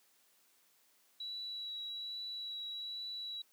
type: tone with vibrato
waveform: sine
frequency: 3916 Hz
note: B7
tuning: 15 cents flat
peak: -40 dBFS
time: 1.2-3.42 s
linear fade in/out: 5 ms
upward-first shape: triangle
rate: 1.2 Hz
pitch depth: 14 cents each way
effects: white hiss -70 dBFS RMS until 3.52 s + high-pass 200 Hz 12 dB/octave